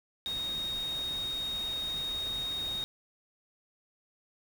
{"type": "tone in noise", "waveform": "sine", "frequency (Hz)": 3729, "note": "A#7", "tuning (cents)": 0, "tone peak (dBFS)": -32, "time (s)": [0.26, 2.84], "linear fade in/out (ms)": 0, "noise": "pink", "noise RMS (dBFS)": -45, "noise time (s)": [0.26, 2.84], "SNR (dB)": 10, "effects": []}